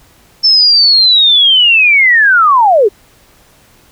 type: linear sweep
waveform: sine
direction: down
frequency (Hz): 5340 to 370.9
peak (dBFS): -4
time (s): 0.43-2.89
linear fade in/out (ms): 20
effects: pink hiss -46 dBFS RMS until 3.91 s